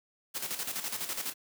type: noise with tremolo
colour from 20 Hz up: white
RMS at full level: -34 dBFS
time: 0.34-1.34 s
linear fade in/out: 20 ms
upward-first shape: square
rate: 12 Hz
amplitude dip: 60%
effects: high-pass 150 Hz 12 dB/octave